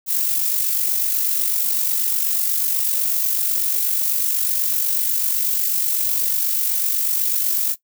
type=noise with amplitude modulation; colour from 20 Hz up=violet; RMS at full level=-18 dBFS; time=0.06-7.76 s; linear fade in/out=50 ms; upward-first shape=sine; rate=48.1 Hz; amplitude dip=45%; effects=noise-tail reverb RT60 0.1 s tail -17 dB re dry